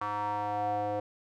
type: tone with band-pass filter sweep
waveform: square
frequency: 103.83 Hz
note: G#2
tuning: in tune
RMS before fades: -32 dBFS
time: 0.01-1 s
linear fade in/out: 5 ms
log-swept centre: 1100 to 600 Hz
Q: 5.3
effects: none